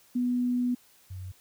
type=tone pair in turn; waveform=sine; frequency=246.4 / 93.02 Hz; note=B3 / F#2; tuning=-4 / +10 cents; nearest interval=octave + perfect fourth; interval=1686 cents; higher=first; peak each=-24 / -36 dBFS; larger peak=first; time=0.15-0.75 / 1.1-1.32 s; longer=first; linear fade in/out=10 ms; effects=white hiss -60 dBFS RMS until 1.4 s